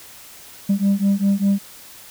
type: beating tone pair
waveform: sine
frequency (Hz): 196 / 201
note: G3 / G3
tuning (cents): 0 / +44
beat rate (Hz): 5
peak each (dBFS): -16 / -16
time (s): 0.69-1.59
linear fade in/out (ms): 10
effects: tanh soft clip ceiling -12 dBFS + white hiss -42 dBFS RMS until 2.1 s